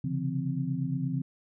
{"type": "tone cluster", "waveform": "sine", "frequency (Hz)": [132.8, 141.7, 169.8, 259.3], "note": ["C3", "C#3", "F3", "C4"], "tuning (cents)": [26, 38, -48, -15], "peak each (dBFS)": [-35, -32, -33, -34], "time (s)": [0.04, 1.22], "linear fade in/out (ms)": 5, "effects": []}